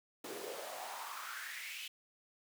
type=noise with high-pass filter sweep; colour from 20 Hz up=pink; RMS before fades=-45 dBFS; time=0.24-1.88 s; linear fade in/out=5 ms; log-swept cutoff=340 to 2900 Hz; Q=4.6; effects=none